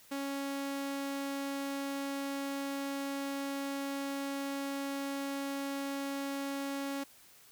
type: tone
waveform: sawtooth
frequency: 277.2 Hz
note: C#4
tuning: in tune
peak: -31 dBFS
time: 0.11-7.04 s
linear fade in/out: 10 ms
effects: white hiss -59 dBFS RMS until 7.51 s